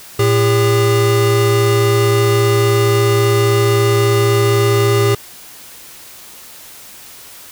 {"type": "tone pair together", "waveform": "square", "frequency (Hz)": [113.1, 403], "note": ["A2", "G4"], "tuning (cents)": [48, 48], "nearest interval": "octave + minor seventh", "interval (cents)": 2200, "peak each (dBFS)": -14, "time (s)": [0.19, 5.15], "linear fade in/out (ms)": 5, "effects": ["white hiss -37 dBFS RMS until 7.51 s"]}